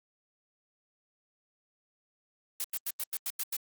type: noise bursts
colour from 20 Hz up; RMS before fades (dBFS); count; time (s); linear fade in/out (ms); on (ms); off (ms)
blue; -33; 8; 2.6-3.566; 2; 42; 90
effects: Opus 48 kbps